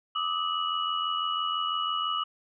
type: tone cluster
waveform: sine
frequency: 1192 / 1278 / 2929 Hz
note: D6 / D#6 / F#7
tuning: +25 / +46 / -18 cents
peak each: -31 dBFS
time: 0.15-2.24 s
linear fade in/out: 10 ms
effects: none